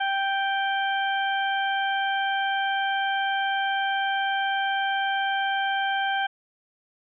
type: harmonic tone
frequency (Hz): 784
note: G5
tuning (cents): 0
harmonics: 1 / 2 / 3 / 4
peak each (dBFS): -25 / -27 / -37 / -33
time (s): 0-6.27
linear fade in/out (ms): 10
effects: none